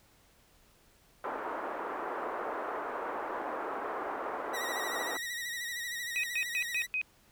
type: band-pass noise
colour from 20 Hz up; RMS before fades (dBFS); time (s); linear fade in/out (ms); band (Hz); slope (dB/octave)
white; -37; 1.24-5.17; 2; 320 to 1300; 24
type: tone with vibrato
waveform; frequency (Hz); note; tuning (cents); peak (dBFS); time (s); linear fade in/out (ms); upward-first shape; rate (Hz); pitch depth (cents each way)
sawtooth; 1913; A#6; +44; -32; 4.53-6.87; 20; sine; 13; 59
type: tone bursts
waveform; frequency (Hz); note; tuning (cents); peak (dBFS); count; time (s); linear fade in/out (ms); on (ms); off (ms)
sine; 2514; D#7; +17; -29; 5; 6.16-7.015; 0; 75; 120
effects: pink hiss -64 dBFS RMS until 7.31 s